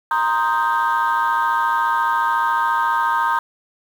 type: chord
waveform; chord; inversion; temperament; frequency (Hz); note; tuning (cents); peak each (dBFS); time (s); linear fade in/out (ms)
sine; C minor seventh; third; equal; 932.3 / 1046.5 / 1244.5 / 1568; Bb5 / C6 / Eb6 / G6; 0 / 0 / 0 / 0; -18 / -22 / -21 / -22; 0.11-3.39; 2
effects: tanh soft clip ceiling -10 dBFS + 7-bit